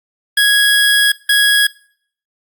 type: tone bursts at uneven times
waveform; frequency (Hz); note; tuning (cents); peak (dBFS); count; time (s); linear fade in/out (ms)
25% pulse; 1661.2; G#6; 0; -5; 2; 0.37-1.12 / 1.29-1.67; 5
effects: noise-tail reverb RT60 0.6 s tail -23 dB re dry + Opus 32 kbps